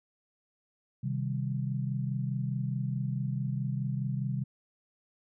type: chord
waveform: sine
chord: C minor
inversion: none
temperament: equal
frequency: 130.81 / 155.56 / 196 Hz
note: C3 / Eb3 / G3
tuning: 0 / 0 / 0 cents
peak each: -31 / -36 / -36 dBFS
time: 1.03-4.44 s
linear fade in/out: 10 ms
effects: none